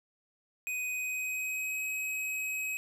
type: tone with pitch glide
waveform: square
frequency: 2500 to 2542 Hz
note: D#7 to D#7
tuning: +8 to +36 cents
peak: -33 dBFS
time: 0.67-2.77 s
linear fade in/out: 0 ms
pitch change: +28 cents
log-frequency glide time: 0.88-1.83 s
effects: 12-bit